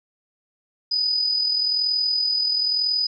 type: tone with amplitude modulation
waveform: sine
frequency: 4978 Hz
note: D#8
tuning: in tune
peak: -17 dBFS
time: 0.91-3.07 s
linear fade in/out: 10 ms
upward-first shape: sine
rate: 41 Hz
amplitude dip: 45%
effects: none